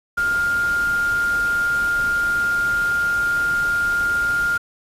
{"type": "tone in noise", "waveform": "sine", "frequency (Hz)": 1407, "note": "F6", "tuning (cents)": 12, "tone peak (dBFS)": -17, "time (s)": [0.17, 4.58], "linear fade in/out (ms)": 10, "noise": "pink", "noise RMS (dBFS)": -34, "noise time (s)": [0.17, 4.58], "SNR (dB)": 14, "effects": ["resampled to 32000 Hz"]}